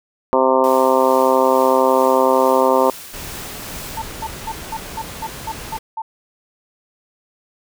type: harmonic tone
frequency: 130.9 Hz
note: C3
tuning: 1 cent sharp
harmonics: 2 / 3 / 4 / 5 / 6 / 7 / 8 / 9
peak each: -22 / -19 / -16 / -21 / -26 / -18 / -21 / -25 dBFS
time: 0.33-2.9 s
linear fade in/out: 0 ms
type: noise with tremolo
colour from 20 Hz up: white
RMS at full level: -34 dBFS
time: 0.64-3.98 s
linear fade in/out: 0 ms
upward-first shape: triangle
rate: 2.3 Hz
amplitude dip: 35%
type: noise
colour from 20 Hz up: pink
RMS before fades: -32 dBFS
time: 3.13-5.79 s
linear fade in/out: 10 ms
type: tone bursts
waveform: sine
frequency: 891 Hz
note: A5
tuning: 22 cents sharp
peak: -22 dBFS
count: 9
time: 3.97-6.02 s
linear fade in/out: 5 ms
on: 50 ms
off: 200 ms
effects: none